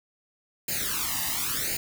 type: noise with flanger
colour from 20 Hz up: white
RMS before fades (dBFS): -29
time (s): 0.68-1.77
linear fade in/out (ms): 5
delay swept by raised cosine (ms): 0.43 to 1.06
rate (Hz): 0.93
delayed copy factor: +0.9
effects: none